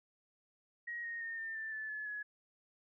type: tone with pitch steps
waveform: sine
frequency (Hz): 1892 / 1861.6 / 1831.8 / 1802.4 / 1773.5 / 1745 / 1717 / 1689.5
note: A#6 / A#6 / A#6 / A6 / A6 / A6 / A6 / G#6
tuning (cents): +25 / -3 / -31 / +41 / +13 / -15 / -43 / +29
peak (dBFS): -39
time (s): 0.87-2.23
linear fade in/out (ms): 10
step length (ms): 170
effects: none